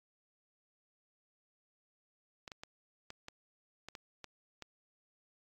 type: clicks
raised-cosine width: 0.2 ms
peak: -28 dBFS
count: 9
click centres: 2.478 / 2.518 / 2.635 / 3.104 / 3.284 / 3.886 / 3.952 / 4.243 / 4.623 s
effects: AAC 48 kbps